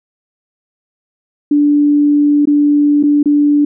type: tone with dropouts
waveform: sine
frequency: 292.1 Hz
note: D4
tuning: 9 cents flat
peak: -7 dBFS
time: 1.51-3.65 s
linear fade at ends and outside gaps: 5 ms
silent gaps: 2.455-2.472 / 3.029-3.035 / 3.23-3.257 s
effects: none